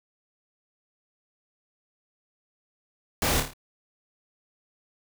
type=noise with echo; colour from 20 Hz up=pink; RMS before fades=-25 dBFS; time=3.22-3.4 s; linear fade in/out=2 ms; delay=27 ms; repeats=5; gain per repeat=-5 dB; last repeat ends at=3.535 s; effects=none